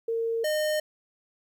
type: tone pair in turn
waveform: sine / square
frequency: 457.2 / 611.5 Hz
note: A#4 / D#5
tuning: -34 / -30 cents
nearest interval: perfect fourth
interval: 504 cents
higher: second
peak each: -25 dBFS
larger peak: neither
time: 0.08-0.44 / 0.44-0.8 s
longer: neither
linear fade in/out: 5 ms
effects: 11-bit